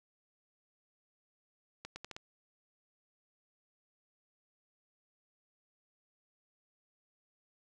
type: accelerating click train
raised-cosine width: 0.2 ms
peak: -26 dBFS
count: 5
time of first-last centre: 1.85-2.165 s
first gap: 110 ms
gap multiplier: 0.78
effects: none